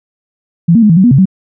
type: tone with pitch steps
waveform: sine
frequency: 168.7 / 230.8 / 210.7 / 163.8 / 188.4 / 242.8 / 135.5 / 189.6 Hz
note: E3 / A#3 / G#3 / E3 / F#3 / B3 / C#3 / F#3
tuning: +40 / -17 / +25 / -11 / +32 / -29 / -39 / +43 cents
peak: -3 dBFS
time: 0.68-1.256 s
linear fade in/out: 10 ms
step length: 72 ms
effects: none